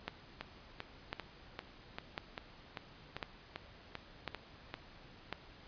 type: two click trains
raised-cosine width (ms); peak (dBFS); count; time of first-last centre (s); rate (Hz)
0.3; -21 / -24; 6 / 12; 0.08-5.327 / 0.41-4.741; 0.953 / 2.54
effects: pink hiss -57 dBFS RMS until 5.67 s + resampled to 11025 Hz